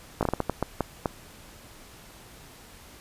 slowing click train, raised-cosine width 1 ms, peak -10 dBFS, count 10, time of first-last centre 0.21-1.058 s, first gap 18 ms, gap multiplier 1.39, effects pink hiss -49 dBFS RMS until 3 s + resampled to 32000 Hz

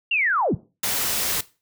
sine linear sweep, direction down, 2843 to 88.7 Hz, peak -18 dBFS, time 0.11-0.55 s, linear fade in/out 5 ms
white noise, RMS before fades -24 dBFS, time 0.83-1.41 s, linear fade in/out 5 ms
effects noise-tail reverb RT60 0.3 s tail -18 dB re dry

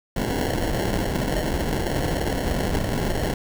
pink noise with sample-and-hold, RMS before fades -24 dBFS, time 0.16-3.34 s, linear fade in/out 5 ms, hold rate 1225 Hz, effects none

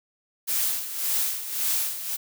blue noise with tremolo, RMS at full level -24 dBFS, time 0.47-2.17 s, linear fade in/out 20 ms, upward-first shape sine, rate 1.8 Hz, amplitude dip 70%, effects none

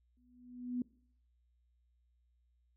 sine tone with exponential growth, 246.9 Hz, B3, in tune, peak -31 dBFS, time 0.17-0.82 s, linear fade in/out 2 ms, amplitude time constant 140 ms, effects noise-tail reverb RT60 0.6 s tail -22 dB re dry + added 60 Hz sine -70 dBFS peak until 2.76 s

